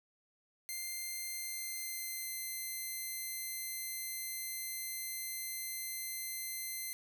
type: tone with pitch glide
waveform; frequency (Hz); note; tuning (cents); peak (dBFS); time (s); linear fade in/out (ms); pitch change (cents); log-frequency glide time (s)
5% pulse; 2093 to 2070; C7 to C7; 0 to -19; -29; 0.69-6.93; 0; -19; 1.3-2.27
effects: 10-bit